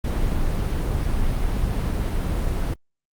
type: noise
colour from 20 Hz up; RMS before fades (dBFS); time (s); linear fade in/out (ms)
brown; -22; 0.04-2.74; 5
effects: Opus 32 kbps